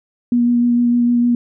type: tone with vibrato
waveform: sine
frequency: 240.2 Hz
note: B3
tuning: 48 cents flat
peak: -11 dBFS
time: 0.32-1.35 s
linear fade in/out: 2 ms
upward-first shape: sine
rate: 6.6 Hz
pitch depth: 13 cents each way
effects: none